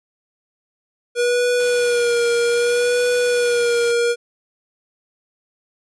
square tone with vibrato, 481.1 Hz, B4, 45 cents flat, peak -16 dBFS, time 1.15-4.16 s, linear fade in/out 50 ms, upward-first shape sine, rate 0.64 Hz, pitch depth 32 cents each way
white noise, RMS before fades -34 dBFS, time 1.59-3.92 s, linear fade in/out 10 ms
effects resampled to 24000 Hz

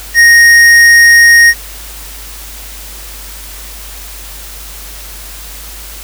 triangle tone with tanh clipping, 1864.7 Hz, A#6, in tune, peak -3 dBFS, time 0.14-1.54 s, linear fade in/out 50 ms, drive 17 dB, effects added 50 Hz sine -29 dBFS peak until 6.03 s + white hiss -29 dBFS RMS until 6.03 s

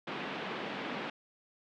pink band-pass noise, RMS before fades -39 dBFS, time 0.07-1.1 s, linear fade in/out 5 ms, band 190 to 3300 Hz, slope 24 dB/octave, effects none

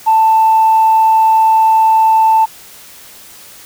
sine tone, 885 Hz, A5, 10 cents sharp, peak -5 dBFS, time 0.06-2.46 s, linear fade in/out 20 ms, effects tanh soft clip ceiling -2 dBFS + white hiss -37 dBFS RMS until 3.65 s

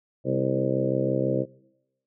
harmonic tone with a mistuned harmonic, 66.1 Hz, C2, 18 cents sharp, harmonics 2 / 3 / 4 / 5 / 6 / 7 / 8 / 9, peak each -28 / -32 / -33 / -29 / -33 / -31 / -28 / -33 dBFS, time 0.24-1.46 s, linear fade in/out 50 ms, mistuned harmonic 4, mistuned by -28 cents, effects noise-tail reverb RT60 0.9 s tail -23 dB re dry

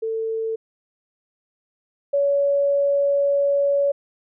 sine tone pair in turn, 446.7 / 564.1 Hz, A4 / C#5, +26 / +30 cents, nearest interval major third, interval 404 cents, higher second, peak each -22 / -16 dBFS, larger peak second, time 0.02-0.56 / 2.13-3.92 s, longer second, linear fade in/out 10 ms, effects none

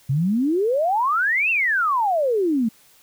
sine exponential two-way sweep, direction up then down, 127.7 to 2761 to 212.9 Hz, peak -17 dBFS, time 0.09-2.69 s, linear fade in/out 10 ms, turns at 1.5 s, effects white hiss -54 dBFS RMS until 3.02 s

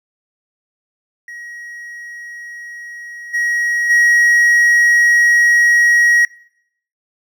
triangle tone with level steps, 1900 Hz, A#6, 33 cents sharp, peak -28 / -13 / -7 dBFS, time 1.28-6.25 s, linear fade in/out 2 ms, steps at 3.33 / 3.89 s, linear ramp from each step 20 ms, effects noise-tail reverb RT60 0.7 s tail -22 dB re dry

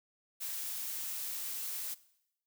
blue noise, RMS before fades -39 dBFS, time 0.4-1.95 s, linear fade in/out 20 ms, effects noise-tail reverb RT60 0.8 s tail -19 dB re dry

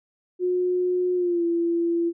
sine tone with pitch glide, 361.5 to 339.2 Hz, F#4 to E4, -40 to +50 cents, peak -20 dBFS, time 0.39-2.13 s, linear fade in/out 50 ms, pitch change -110 cents, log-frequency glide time 1.15-1.44 s, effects none

